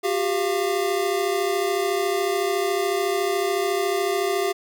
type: tone cluster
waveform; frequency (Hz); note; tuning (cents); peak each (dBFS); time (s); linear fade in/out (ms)
square; 364.1 / 398 / 693; F#4 / G4 / F5; -28 / +26 / -14; -28 / -24 / -28; 0.03-4.53; 20
effects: none